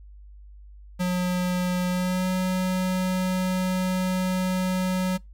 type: tone with pitch glide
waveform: square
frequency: 180.6 to 184.82 Hz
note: F#3 to F#3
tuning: -42 to -2 cents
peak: -23 dBFS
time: 0.99-5.18 s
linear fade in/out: 20 ms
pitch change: +40 cents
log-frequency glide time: 1.9-2.27 s
effects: noise-tail reverb RT60 0.2 s tail -25 dB re dry + added 50 Hz sine -43 dBFS peak until 5.33 s